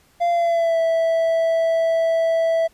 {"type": "tone with pitch glide", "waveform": "triangle", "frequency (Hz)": [691, 657.5], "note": ["F5", "E5"], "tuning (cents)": [-19, -5], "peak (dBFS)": -14, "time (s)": [0.2, 2.68], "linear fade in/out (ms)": 20, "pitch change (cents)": -86, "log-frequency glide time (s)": [0.3, 0.79], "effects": ["pink hiss -57 dBFS RMS until 2.73 s", "resampled to 32000 Hz"]}